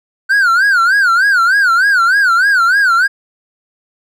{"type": "tone with vibrato", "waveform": "triangle", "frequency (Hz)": 1494, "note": "F#6", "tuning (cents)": 16, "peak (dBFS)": -6, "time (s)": [0.29, 3.08], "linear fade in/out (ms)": 20, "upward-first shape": "sine", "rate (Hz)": 3.3, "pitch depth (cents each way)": 180, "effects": []}